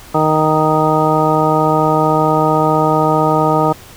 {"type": "harmonic tone", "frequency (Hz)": 155.56, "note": "D#3", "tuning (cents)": 0, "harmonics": [1, 2, 3, 4, 5, 6, 8], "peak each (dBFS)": [-18, -18, -18, -18, -18, -18, -18], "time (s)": [0.14, 3.73], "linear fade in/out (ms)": 10, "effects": ["pink hiss -38 dBFS RMS until 3.96 s"]}